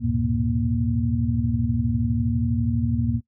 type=tone cluster; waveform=sine; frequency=75.4 / 95.4 / 114.8 / 127.1 / 235.3 Hz; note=D2 / G2 / A#2 / C3 / A#3; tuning=+46 / -47 / -26 / -50 / +16 cents; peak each=-28 / -28 / -25 / -31 / -24 dBFS; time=0-3.21 s; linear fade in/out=50 ms; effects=noise-tail reverb RT60 0.1 s tail -19 dB re dry